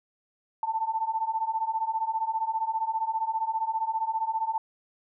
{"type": "beating tone pair", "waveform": "sine", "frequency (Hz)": [880, 895], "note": ["A5", "A5"], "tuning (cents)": [0, 29], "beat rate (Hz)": 15, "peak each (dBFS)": [-30, -28], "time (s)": [0.63, 4.58], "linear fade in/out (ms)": 2, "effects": []}